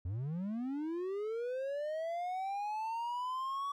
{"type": "linear sweep", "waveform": "triangle", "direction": "up", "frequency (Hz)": [82.3, 1137], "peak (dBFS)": -33, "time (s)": [0.05, 3.72], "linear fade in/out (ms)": 5, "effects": []}